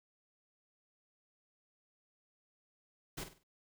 pink noise with echo, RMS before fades -42 dBFS, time 3.17-3.24 s, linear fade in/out 10 ms, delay 49 ms, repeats 4, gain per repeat -9 dB, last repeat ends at 3.436 s, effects none

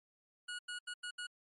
25% pulse tone bursts at uneven times, 1453 Hz, F#6, 32 cents flat, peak -37 dBFS, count 5, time 0.48-0.59 / 0.68-0.79 / 0.87-0.94 / 1.03-1.11 / 1.18-1.27 s, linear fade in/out 10 ms, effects MP3 48 kbps

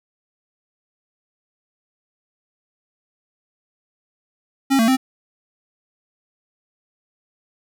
square tone with pitch steps, 271.3 / 225.8 / 261.4 Hz, C#4 / A3 / C4, -37 / +45 / -1 cents, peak -14 dBFS, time 4.7-4.97 s, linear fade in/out 20 ms, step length 90 ms, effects none

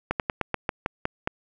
slowing click train, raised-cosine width 0.5 ms, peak -9 dBFS, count 9, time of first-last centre 0.11-1.274 s, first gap 88 ms, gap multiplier 1.14, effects none

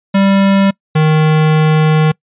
square tone pair in turn, 196 / 155.57 Hz, G3 / D#3, 0 / 0 cents, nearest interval major third, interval 400 cents, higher first, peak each -8 dBFS, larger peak neither, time 0.14-0.71 / 0.95-2.12 s, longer second, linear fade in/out 10 ms, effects noise-tail reverb RT60 0.1 s tail -25 dB re dry + resampled to 8000 Hz

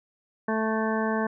harmonic tone, 220 Hz, A3, in tune, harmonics 1 / 2 / 3 / 4 / 5 / 7 / 8, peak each -27 / -30 / -32 / -33 / -34 / -35 / -36 dBFS, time 0.48-1.27 s, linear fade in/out 5 ms, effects none

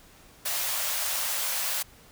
white high-pass noise, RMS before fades -29 dBFS, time 0.45-1.83 s, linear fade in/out 10 ms, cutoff 510 Hz, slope 96 dB/octave, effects pink hiss -54 dBFS RMS until 2.11 s

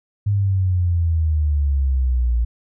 sine exponential sweep, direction down, 103.3 to 57.4 Hz, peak -15 dBFS, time 0.26-2.45 s, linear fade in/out 10 ms, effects none

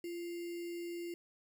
sine tone with sample-and-hold, 344.1 Hz, F4, 26 cents flat, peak -39 dBFS, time 0.04-1.14 s, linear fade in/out 2 ms, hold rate 2450 Hz, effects none

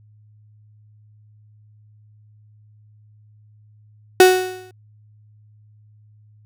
35% pulse tone with exponential decay, 370 Hz, F#4, in tune, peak -3 dBFS, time 4.2-4.71 s, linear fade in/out 2 ms, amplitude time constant 110 ms, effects added 106 Hz sine -48 dBFS peak until 6.45 s

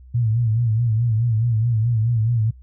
sine tone with vibrato, 114.4 Hz, A#2, 32 cents flat, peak -16 dBFS, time 0.14-2.51 s, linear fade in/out 10 ms, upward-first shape sine, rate 4.7 Hz, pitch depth 100 cents each way, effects noise-tail reverb RT60 0.1 s tail -24 dB re dry + added 63 Hz sine -41 dBFS peak until 2.62 s

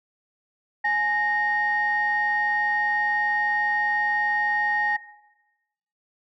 sine tone pair together, 838 / 1857 Hz, G#5 / A#6, +15 / -7 cents, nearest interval octave + major second, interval 1378 cents, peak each -24 / -21 dBFS, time 0.84-4.97 s, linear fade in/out 10 ms, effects noise-tail reverb RT60 1.0 s tail -18 dB re dry + tanh soft clip ceiling -14 dBFS

